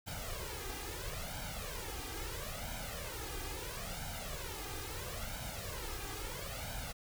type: noise with flanger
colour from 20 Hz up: pink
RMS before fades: -42 dBFS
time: 0.06-6.93 s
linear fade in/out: 20 ms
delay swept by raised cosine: 1.3 to 2.5 ms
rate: 0.75 Hz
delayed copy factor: +0.75
effects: none